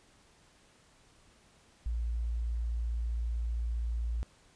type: tone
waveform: sine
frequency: 57.7 Hz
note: A#1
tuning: 17 cents flat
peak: -30 dBFS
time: 1.86-4.23 s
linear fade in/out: 0 ms
effects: pink hiss -63 dBFS RMS until 4.55 s + resampled to 22050 Hz